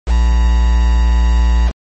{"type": "tone with quantisation", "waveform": "triangle", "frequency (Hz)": 58.27, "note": "A#1", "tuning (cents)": 0, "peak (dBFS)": -6, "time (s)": [0.06, 1.72], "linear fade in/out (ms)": 50, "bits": 4, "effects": ["MP3 32 kbps"]}